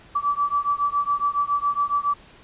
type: beating tone pair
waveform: sine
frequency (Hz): 1152 / 1159.2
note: D6 / D6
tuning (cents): -34 / -23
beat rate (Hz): 7.2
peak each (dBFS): -23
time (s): 0.15-2.14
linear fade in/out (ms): 10
effects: pink hiss -49 dBFS RMS until 2.43 s + resampled to 8000 Hz